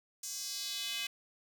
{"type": "tone with high-pass filter sweep", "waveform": "square", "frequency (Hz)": 230.2, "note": "A#3", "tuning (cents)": -22, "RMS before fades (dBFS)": -39, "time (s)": [0.23, 1.07], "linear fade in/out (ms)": 5, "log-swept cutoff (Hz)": [6600, 2700], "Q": 2.4, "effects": []}